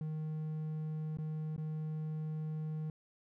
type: tone with dropouts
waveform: triangle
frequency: 155.56 Hz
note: D#3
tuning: in tune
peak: -34 dBFS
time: 0.01-2.9 s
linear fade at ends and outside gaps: 2 ms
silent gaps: 1.172-1.185 / 1.564-1.579 s
effects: none